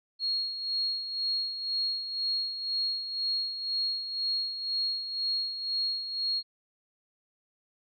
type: tone with tremolo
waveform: sine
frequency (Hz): 4291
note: C8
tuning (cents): +43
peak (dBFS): -26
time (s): 0.19-6.43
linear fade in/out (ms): 50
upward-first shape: sine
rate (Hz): 2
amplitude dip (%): 60
effects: none